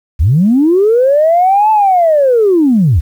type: linear two-way sweep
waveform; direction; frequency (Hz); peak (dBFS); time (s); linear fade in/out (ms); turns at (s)
sine; up then down; 61.74 to 880 to 61.74; -5; 0.19-3.01; 20; 1.71
effects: tanh soft clip ceiling -1 dBFS + 7-bit